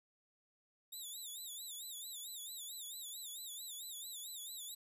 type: tone with vibrato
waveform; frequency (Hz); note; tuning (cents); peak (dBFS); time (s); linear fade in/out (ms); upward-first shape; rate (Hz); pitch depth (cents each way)
10% pulse; 3684; A#7; -21; -38; 0.92-4.75; 10; sine; 4.5; 150
effects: resampled to 32000 Hz + 12-bit